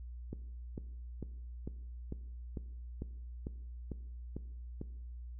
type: click train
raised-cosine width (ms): 3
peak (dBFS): -27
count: 11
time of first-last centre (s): 0.33-4.814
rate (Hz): 2.23
effects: noise-tail reverb RT60 0.9 s tail -17 dB re dry + added 60 Hz sine -43 dBFS peak until 5.39 s